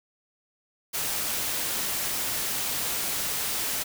white noise, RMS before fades -29 dBFS, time 0.93-3.84 s, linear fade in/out 20 ms, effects none

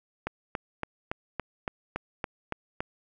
click train, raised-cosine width 0.5 ms, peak -15 dBFS, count 10, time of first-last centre 0.27-2.805 s, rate 3.55 Hz, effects none

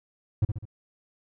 triangle tone with echo, 105.9 Hz, G#2, 34 cents sharp, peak -16 dBFS, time 0.42-0.45 s, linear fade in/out 5 ms, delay 68 ms, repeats 3, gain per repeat -6 dB, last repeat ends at 0.654 s, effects none

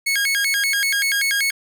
sawtooth tone with vibrato, 1895 Hz, A#6, 28 cents sharp, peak -14 dBFS, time 0.06-1.51 s, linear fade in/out 10 ms, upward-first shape square, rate 5.2 Hz, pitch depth 260 cents each way, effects none

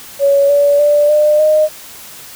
sine tone with pitch steps, 560 / 573.4 / 587.2 / 601.2 / 615.6 Hz, C#5 / D5 / D5 / D5 / D#5, +18 / -42 / 0 / +40 / -19 cents, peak -7 dBFS, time 0.19-1.69 s, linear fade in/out 50 ms, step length 300 ms, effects white hiss -34 dBFS RMS until 2.35 s

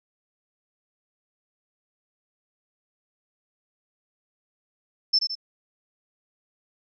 sine tone with echo, 5300 Hz, E8, 9 cents sharp, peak -16 dBFS, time 5.13-5.19 s, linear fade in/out 10 ms, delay 82 ms, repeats 2, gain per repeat -6 dB, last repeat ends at 5.354 s, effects none

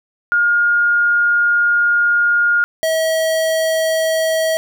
sine / square tone pair in turn, 1421 / 642.6 Hz, F6 / E5, +30 / -44 cents, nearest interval octave + major second, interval 1374 cents, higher first, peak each -11 / -15 dBFS, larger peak first, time 0.32-2.64 / 2.83-4.57 s, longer first, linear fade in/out 0 ms, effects none

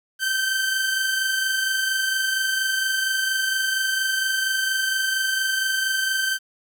sawtooth tone pair together, 1548 / 1572.3 Hz, G6 / G6, -22 / +5 cents, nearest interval unison, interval 27 cents, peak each -18 / -26 dBFS, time 0.19-6.39 s, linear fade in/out 50 ms, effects 9-bit

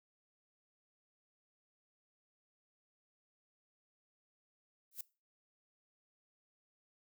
violet noise with exponential growth, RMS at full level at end -37 dBFS, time 4.91-5.01 s, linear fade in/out 5 ms, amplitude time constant 21 ms, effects noise-tail reverb RT60 0.3 s tail -21 dB re dry

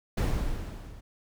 brown noise with level ramp, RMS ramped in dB -23 to -46 dBFS, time 0.17-1.01 s, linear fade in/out 10 ms, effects none

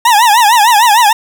40% pulse tone with vibrato, 897 Hz, A5, 33 cents sharp, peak -4 dBFS, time 0.05-1.13 s, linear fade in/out 5 ms, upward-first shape triangle, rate 6.6 Hz, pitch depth 200 cents each way, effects none

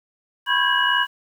sine tone cluster, 992 / 1082 / 1594 / 1657 / 2918 Hz, B5 / C#6 / G6 / G#6 / F#7, +7 / -42 / +28 / -4 / -25 cents, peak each -23 / -26 / -23 / -22 / -22 dBFS, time 0.46-1.07 s, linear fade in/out 50 ms, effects 8-bit

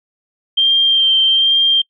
sine tone with vibrato, 3164 Hz, G7, 15 cents sharp, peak -9 dBFS, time 0.57-1.82 s, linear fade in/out 10 ms, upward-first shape sine, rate 1.2 Hz, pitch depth 16 cents each way, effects noise-tail reverb RT60 0.1 s tail -26 dB re dry

